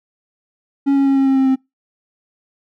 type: tone with pitch steps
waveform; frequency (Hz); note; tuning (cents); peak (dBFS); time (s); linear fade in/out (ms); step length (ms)
triangle; 277.7 / 275.3 / 272.9 / 270.6 / 268.2 / 265.9 / 263.6; C#4 / C#4 / C#4 / C#4 / C4 / C4 / C4; +3 / -12 / -27 / -42 / +43 / +28 / +13; -9; 0.86-1.56; 20; 100
effects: noise-tail reverb RT60 0.2 s tail -24 dB re dry